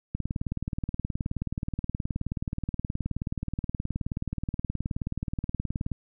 click train, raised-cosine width 5 ms, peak -17 dBFS, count 110, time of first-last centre 0.15-5.917 s, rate 18.9 Hz, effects none

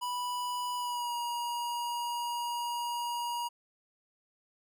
square tone with pitch glide, 984 to 953.8 Hz, B5 to A#5, -7 to +39 cents, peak -33 dBFS, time 0.01-3.49 s, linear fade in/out 20 ms, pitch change -54 cents, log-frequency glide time 0.76-1.15 s, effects none

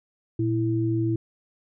sine tone pair together, 116.53 / 329.6 Hz, A#2 / E4, 0 / 0 cents, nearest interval octave + tritone, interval 1800 cents, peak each -24 dBFS, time 0.39-1.16 s, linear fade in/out 5 ms, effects none

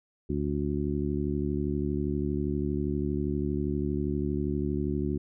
harmonic tone, 72.5 Hz, D2, 22 cents flat, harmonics 1 / 2 / 3 / 4 / 5, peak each -33 / -33 / -33 / -33 / -33 dBFS, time 0.29-5.18 s, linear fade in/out 10 ms, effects none

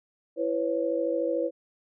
sine tone cluster, 333.6 / 499.5 / 553 Hz, E4 / B4 / C#5, +21 / +20 / -4 cents, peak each -30 / -28 / -29 dBFS, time 0.36-1.51 s, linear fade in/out 50 ms, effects none

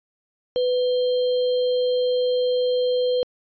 sine tone with sample-and-hold, 498.7 Hz, B4, 17 cents sharp, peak -18 dBFS, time 0.56-3.23 s, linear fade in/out 0 ms, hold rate 3675 Hz, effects resampled to 11025 Hz

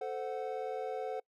triangle chord, F# diminished, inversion first, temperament equal with one note detuned, 440 / 518.7 / 740 Hz, A4 / C5 / F#5, 0 / -15 / 0 cents, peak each -37 / -38 / -38 dBFS, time 0.01-1.2 s, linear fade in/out 5 ms, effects noise-tail reverb RT60 0.1 s tail -25 dB re dry

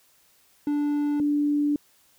triangle / sine tone pair in turn, 292.3 / 292.3 Hz, D4 / D4, -8 / -8 cents, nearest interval unison, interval 0 cents, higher neither, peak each -20 dBFS, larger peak neither, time 0.67-1.2 / 1.2-1.76 s, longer second, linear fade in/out 2 ms, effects white hiss -61 dBFS RMS until 2.18 s

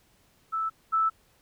sine tone pair in turn, 1315 / 1315 Hz, E6 / E6, -5 / -5 cents, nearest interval unison, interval 0 cents, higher neither, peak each -26 / -21 dBFS, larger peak second, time 0.52-0.7 / 0.92-1.1 s, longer neither, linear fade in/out 20 ms, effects pink hiss -64 dBFS RMS until 1.41 s

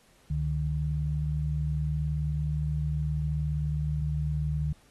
sine tone pair together, 70.8 / 150.02 Hz, C#2 / D3, +37 / +37 cents, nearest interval octave + minor second, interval 1300 cents, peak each -30 / -28 dBFS, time 0.3-4.73 s, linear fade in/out 5 ms, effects pink hiss -62 dBFS RMS until 4.9 s + AAC 32 kbps

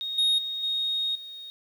sine tone with level steps, 3729 Hz, A#7, in tune, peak -29 / -17 / -29 / -24 / -38 dBFS, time 0.01-1.5 s, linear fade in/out 0 ms, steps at 0.18 / 0.38 / 0.63 / 1.15 s, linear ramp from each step 5 ms, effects tanh soft clip ceiling -19 dBFS + 9-bit

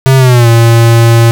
square tone with pitch glide, 133 to 115.78 Hz, C3 to A#2, +29 to -11 cents, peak -3 dBFS, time 0.06-1.31 s, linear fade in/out 0 ms, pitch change -240 cents, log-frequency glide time 0.17-0.48 s, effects none

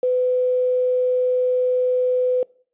sine tone with quantisation, 503 Hz, B4, 32 cents sharp, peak -16 dBFS, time 0.03-2.43 s, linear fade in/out 2 ms, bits 7, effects noise-tail reverb RT60 0.5 s tail -24 dB re dry + resampled to 8000 Hz

